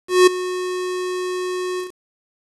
square tone with ADSR envelope, 365.1 Hz, F#4, 23 cents flat, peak -7 dBFS, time 0.08-1.92 s, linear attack 190 ms, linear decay 8 ms, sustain -16 dB, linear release 130 ms, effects resampled to 24000 Hz + 7-bit

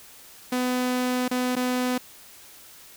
sawtooth tone with dropouts, 250.8 Hz, B3, 27 cents sharp, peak -19 dBFS, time 0.52-1.98 s, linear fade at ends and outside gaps 5 ms, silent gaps 1.281-1.311 / 1.555-1.564 s, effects white hiss -48 dBFS RMS until 2.96 s

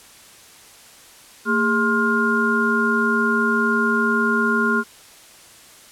sine tone cluster, 226.4 / 408.9 / 1058 / 1413 Hz, A3 / G#4 / C6 / F6, +50 / -27 / +19 / +20 cents, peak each -21 / -24 / -25 / -19 dBFS, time 1.45-4.84 s, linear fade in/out 50 ms, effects white hiss -46 dBFS RMS until 5.91 s + low-pass 11000 Hz 12 dB/octave

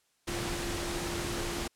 sine tone in noise, 346.1 Hz, F4, 16 cents flat, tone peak -38 dBFS, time 0.27-1.68 s, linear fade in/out 10 ms, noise pink, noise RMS -35 dBFS, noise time 0.27-1.68 s, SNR -6 dB, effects white hiss -72 dBFS RMS until 1.75 s + low-pass 10000 Hz 12 dB/octave

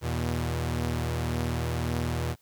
sawtooth tone pair together, 80.53 / 119.9 Hz, E2 / A#2, -40 / +49 cents, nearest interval perfect fifth, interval 689 cents, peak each -26 dBFS, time 0.01-2.36 s, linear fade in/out 50 ms, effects white hiss -66 dBFS RMS until 2.41 s

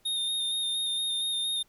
square tone with vibrato, 3672 Hz, A#7, 27 cents flat, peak -28 dBFS, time 0.05-1.63 s, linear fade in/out 10 ms, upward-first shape square, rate 4.3 Hz, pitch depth 19 cents each way, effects pink hiss -66 dBFS RMS until 1.68 s

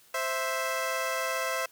15% pulse tone pair together, 523.3 / 658.4 Hz, C5 / E5, 0 / -2 cents, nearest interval major third, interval 398 cents, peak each -25 dBFS, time 0.14-1.66 s, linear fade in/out 5 ms, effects white hiss -59 dBFS RMS until 1.71 s + high-pass 60 Hz 12 dB/octave

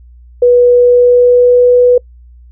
sine tone with pitch glide, 488.5 to 492.5 Hz, B4 to B4, -19 to -5 cents, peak -3 dBFS, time 0.42-1.98 s, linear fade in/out 5 ms, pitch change +14 cents, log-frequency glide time 0.74-1.76 s, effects noise-tail reverb RT60 0.1 s tail -25 dB re dry + added 60 Hz sine -35 dBFS peak until 2.51 s

